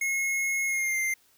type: tone with pitch glide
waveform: square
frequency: 2168 to 2094 Hz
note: C#7 to C7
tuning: -39 to +1 cents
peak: -26 dBFS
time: 0.01-1.14 s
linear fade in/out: 5 ms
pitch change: -60 cents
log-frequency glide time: 0.66-0.99 s
effects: white hiss -63 dBFS RMS until 1.37 s